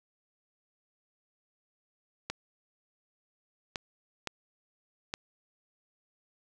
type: clicks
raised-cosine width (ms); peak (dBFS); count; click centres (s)
0.2; -16; 4; 2.3 / 3.758 / 4.273 / 5.139
effects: none